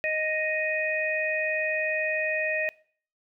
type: harmonic tone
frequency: 622.3 Hz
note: D#5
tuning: in tune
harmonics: 1 / 3 / 4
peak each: -29 / -29 / -29 dBFS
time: 0.04-2.69 s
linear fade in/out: 0 ms
effects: noise-tail reverb RT60 0.5 s tail -22 dB re dry